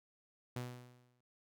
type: tone with exponential decay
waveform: sawtooth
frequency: 123.47 Hz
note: B2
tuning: in tune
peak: -34 dBFS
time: 0.56-1.21 s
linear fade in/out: 5 ms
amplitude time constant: 140 ms
effects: none